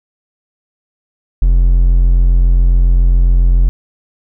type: tone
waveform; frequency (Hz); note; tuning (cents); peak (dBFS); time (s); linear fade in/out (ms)
triangle; 43.65; F1; 0; -4; 1.42-3.69; 0
effects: none